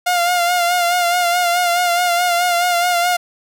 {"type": "tone with vibrato", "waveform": "sawtooth", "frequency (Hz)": 704, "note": "F5", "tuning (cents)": 14, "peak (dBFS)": -10, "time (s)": [0.06, 3.17], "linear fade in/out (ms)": 10, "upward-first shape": "sine", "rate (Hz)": 4.7, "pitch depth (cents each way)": 40, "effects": []}